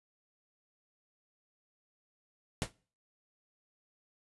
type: noise with exponential decay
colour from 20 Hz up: pink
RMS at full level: -30 dBFS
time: 2.62-2.72 s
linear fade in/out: 0 ms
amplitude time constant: 20 ms
effects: noise-tail reverb RT60 0.4 s tail -22 dB re dry + resampled to 24000 Hz